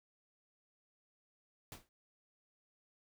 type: noise with exponential decay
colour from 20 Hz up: pink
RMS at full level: -45 dBFS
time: 1.72-1.89 s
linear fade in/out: 1 ms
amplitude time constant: 36 ms
effects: none